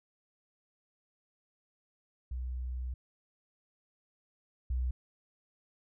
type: tone pair in turn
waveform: sine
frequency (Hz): 62.6 / 62.6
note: B1 / B1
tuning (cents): +24 / +24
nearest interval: unison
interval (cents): 0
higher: neither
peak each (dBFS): -34 / -29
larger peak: second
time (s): 2.31-2.94 / 4.7-4.91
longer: first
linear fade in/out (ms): 5
effects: none

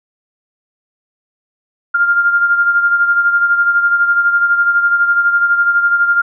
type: beating tone pair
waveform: sine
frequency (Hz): 1399 / 1411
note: F6 / F6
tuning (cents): +3 / +17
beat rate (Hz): 12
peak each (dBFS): -10 / -18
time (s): 1.94-6.22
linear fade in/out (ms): 10
effects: none

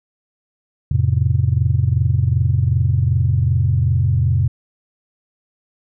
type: chord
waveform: sine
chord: F major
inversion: none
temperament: equal with one note detuned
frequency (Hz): 87.31 / 110 / 132.56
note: F2 / A2 / C3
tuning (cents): 0 / 0 / +23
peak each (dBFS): -17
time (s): 0.91-4.48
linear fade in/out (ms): 5
effects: tanh soft clip ceiling -4 dBFS

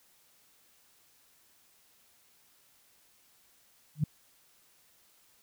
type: tone with exponential growth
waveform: sine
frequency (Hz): 150.9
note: D3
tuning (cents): +47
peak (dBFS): -20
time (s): 3.95-4.04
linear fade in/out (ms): 5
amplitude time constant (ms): 18
effects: white hiss -65 dBFS RMS until 5.42 s

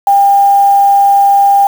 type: tone with quantisation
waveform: sine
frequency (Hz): 799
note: G5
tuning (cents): +33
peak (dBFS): -4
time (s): 0.07-1.67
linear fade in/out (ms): 2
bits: 4
effects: none

